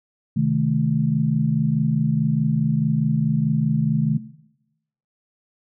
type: chord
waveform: sine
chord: A diminished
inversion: first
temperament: equal with one note detuned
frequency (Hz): 130.81 / 155.56 / 217.3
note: C3 / Eb3 / A3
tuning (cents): 0 / 0 / -21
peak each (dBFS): -23 / -20 / -21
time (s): 0.36-4.18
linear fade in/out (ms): 10
effects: noise-tail reverb RT60 0.9 s tail -18 dB re dry